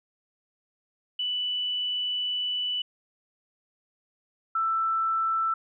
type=tone pair in turn; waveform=sine; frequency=2973 / 1328 Hz; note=F#7 / E6; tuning=+8 / +12 cents; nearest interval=octave + major second; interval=1396 cents; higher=first; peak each=-26 / -23 dBFS; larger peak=second; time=1.19-2.82 / 4.55-5.54 s; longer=first; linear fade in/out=5 ms; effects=none